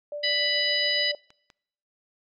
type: tone with tremolo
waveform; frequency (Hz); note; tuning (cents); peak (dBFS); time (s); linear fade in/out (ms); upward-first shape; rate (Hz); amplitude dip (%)
sine; 587.3; D5; 0; -30; 0.12-1.15; 2; sine; 7.1; 40
type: harmonic tone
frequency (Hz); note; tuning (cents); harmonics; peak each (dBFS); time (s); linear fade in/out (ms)
990; B5; +4; 2 / 3 / 4 / 5; -28 / -28 / -28 / -28; 0.23-1.12; 10
type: click train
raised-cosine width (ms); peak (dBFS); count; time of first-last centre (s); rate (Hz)
0.2; -33; 4; 0.91-1.502; 5.07
effects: noise-tail reverb RT60 0.8 s tail -26 dB re dry